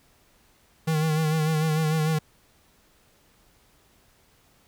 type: tone with vibrato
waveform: square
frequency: 156.8 Hz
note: D#3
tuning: 14 cents sharp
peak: -22 dBFS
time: 0.87-2.19 s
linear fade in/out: 10 ms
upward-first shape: sine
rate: 6.7 Hz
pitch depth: 44 cents each way
effects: pink hiss -61 dBFS RMS until 4.67 s